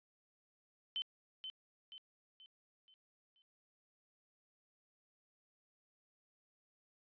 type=tone with echo; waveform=sine; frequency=3067 Hz; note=G7; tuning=38 cents flat; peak=-36 dBFS; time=0.96-1.02 s; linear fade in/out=0 ms; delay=480 ms; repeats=5; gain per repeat=-7 dB; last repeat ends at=3.42 s; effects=resampled to 11025 Hz